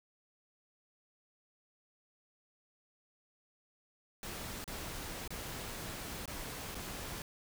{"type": "noise with dropouts", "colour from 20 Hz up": "pink", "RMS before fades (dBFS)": -43, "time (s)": [4.23, 7.22], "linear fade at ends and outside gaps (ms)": 1, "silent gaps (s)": [[4.642, 4.677], [5.277, 5.305], [6.257, 6.277], [6.746, 6.752]], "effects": []}